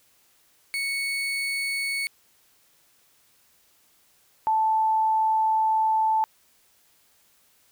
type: tone pair in turn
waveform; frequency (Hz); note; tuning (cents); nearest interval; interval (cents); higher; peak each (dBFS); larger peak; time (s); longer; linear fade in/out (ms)
35% pulse / sine; 2217 / 878.1; C#7 / A5; 0 / -4; octave + major third; 1604; first; -24 / -19; second; 0.74-2.07 / 4.47-6.24; second; 0
effects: white hiss -62 dBFS RMS until 7.71 s